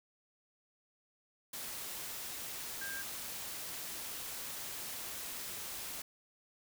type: tone in noise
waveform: sine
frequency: 1597 Hz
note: G6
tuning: 32 cents sharp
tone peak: -41 dBFS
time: 2.81-3.02 s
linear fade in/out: 5 ms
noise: white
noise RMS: -43 dBFS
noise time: 1.53-6.02 s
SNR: -1 dB
effects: none